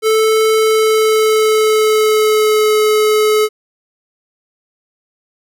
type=tone with pitch glide; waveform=square; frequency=438.5 to 428 Hz; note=A4 to A4; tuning=-6 to -48 cents; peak=-10 dBFS; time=0.02-3.49 s; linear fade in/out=50 ms; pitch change=-42 cents; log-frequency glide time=0.55-2.76 s; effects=none